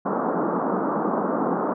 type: band-pass noise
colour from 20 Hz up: pink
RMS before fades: -24 dBFS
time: 0.05-1.74 s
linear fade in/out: 10 ms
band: 180 to 1300 Hz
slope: 48 dB/octave
effects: none